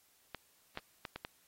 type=clicks; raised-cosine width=0.3 ms; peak=-24 dBFS; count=5; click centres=0.347 / 0.774 / 1.052 / 1.16 / 1.249 s; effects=white hiss -69 dBFS RMS until 1.47 s + AAC 48 kbps